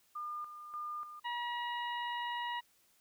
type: tone with tremolo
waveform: sine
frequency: 1207 Hz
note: D6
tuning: 47 cents sharp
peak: -38 dBFS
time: 0.15-1.2 s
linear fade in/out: 10 ms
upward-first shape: square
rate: 1.7 Hz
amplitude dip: 60%
type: harmonic tone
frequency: 959 Hz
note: A#5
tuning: 49 cents sharp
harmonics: 1 / 2 / 3 / 4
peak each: -37 / -42 / -45 / -52 dBFS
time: 1.24-2.61 s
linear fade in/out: 20 ms
effects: white hiss -70 dBFS RMS until 3 s